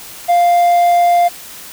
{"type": "tone", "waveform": "triangle", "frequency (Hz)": 698.5, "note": "F5", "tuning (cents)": 0, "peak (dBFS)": -6, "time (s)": [0.28, 1.29], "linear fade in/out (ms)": 20, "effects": ["white hiss -33 dBFS RMS until 1.72 s"]}